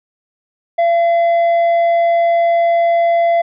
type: tone with tanh clipping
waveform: sine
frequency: 680 Hz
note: F5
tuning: 46 cents flat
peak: -11 dBFS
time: 0.78-3.42 s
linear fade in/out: 10 ms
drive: 5 dB
effects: none